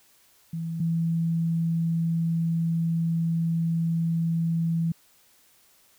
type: tone pair in turn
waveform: sine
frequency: 164.81 / 165.64 Hz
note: E3 / E3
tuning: 0 / +9 cents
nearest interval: unison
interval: 9 cents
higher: second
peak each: -28 / -22 dBFS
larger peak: second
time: 0.53-0.8 / 0.8-4.92 s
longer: second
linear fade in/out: 5 ms
effects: white hiss -60 dBFS RMS until 5.98 s